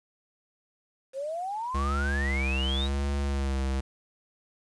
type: exponential sweep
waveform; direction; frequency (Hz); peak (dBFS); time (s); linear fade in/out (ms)
sine; up; 517 to 3951; -30; 1.13-2.89; 50
type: tone with vibrato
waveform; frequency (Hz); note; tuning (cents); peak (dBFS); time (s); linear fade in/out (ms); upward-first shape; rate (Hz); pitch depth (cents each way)
square; 68.5; C#2; -20; -27; 1.74-3.81; 10; sine; 0.9; 48
effects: resampled to 22050 Hz + 9-bit